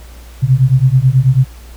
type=beating tone pair; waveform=sine; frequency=126.1 / 135.3 Hz; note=B2 / C#3; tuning=+36 / -42 cents; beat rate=9.2 Hz; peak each=-10 dBFS; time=0.42-1.45 s; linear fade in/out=20 ms; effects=added 59 Hz sine -32 dBFS peak until 1.76 s + pink hiss -42 dBFS RMS until 1.76 s